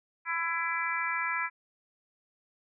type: harmonic tone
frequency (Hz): 334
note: E4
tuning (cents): +23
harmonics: 3 / 4 / 5 / 6 / 7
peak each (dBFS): -35 / -35 / -35 / -35 / -35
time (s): 0.25-1.5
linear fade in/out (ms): 50
effects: none